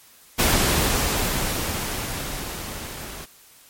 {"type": "noise with level ramp", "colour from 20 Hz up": "pink", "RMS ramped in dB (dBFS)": [-18, -36], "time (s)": [0.38, 3.26], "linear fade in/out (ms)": 20, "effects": ["white hiss -51 dBFS RMS until 3.69 s", "MP3 64 kbps"]}